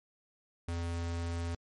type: tone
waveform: square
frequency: 84.9 Hz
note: F2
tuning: 48 cents flat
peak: -34 dBFS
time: 0.68-1.55 s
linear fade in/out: 5 ms
effects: MP3 48 kbps